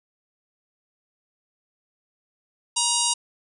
harmonic tone, 949 Hz, A#5, 31 cents sharp, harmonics 1 / 3 / 4 / 5 / 6 / 7 / 8 / 9 / 10, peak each -29 / -29 / -29 / -29 / -29 / -29 / -29 / -29 / -29 dBFS, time 2.76-3.14 s, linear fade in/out 10 ms, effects none

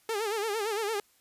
sawtooth tone with vibrato, 427.5 Hz, A4, 50 cents flat, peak -25 dBFS, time 0.09-1 s, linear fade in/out 2 ms, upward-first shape sine, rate 8.8 Hz, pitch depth 120 cents each way, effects white hiss -65 dBFS RMS until 1.2 s + resampled to 32000 Hz

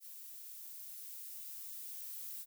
violet noise with level ramp, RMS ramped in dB -51 to -45 dBFS, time 0-2.46 s, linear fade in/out 50 ms, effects none

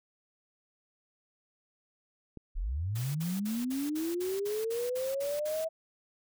click, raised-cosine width 3 ms, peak -31 dBFS, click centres 2.373 s
sine linear sweep, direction up, 31.21 to 652 Hz, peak -30 dBFS, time 2.55-5.69 s, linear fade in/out 20 ms
white noise bursts, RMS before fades -44 dBFS, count 11, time 2.95-5.65 s, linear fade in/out 10 ms, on 200 ms, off 50 ms
effects none

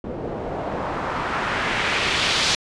white noise with low-pass filter sweep, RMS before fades -24 dBFS, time 0.04-2.55 s, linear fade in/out 2 ms, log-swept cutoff 410 to 4600 Hz, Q 1.3, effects resampled to 22050 Hz

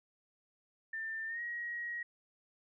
sine tone with pitch glide, 1790 to 1896.4 Hz, A6 to A#6, +29 to +29 cents, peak -37 dBFS, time 0.93-2.03 s, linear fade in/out 5 ms, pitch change +100 cents, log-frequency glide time 1.27-1.41 s, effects none

